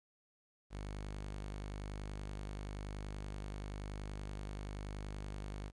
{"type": "tone", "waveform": "sawtooth", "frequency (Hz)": 50.5, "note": "G#1", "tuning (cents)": -48, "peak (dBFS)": -38, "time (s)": [0.7, 5.72], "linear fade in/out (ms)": 50, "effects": ["resampled to 22050 Hz", "12-bit"]}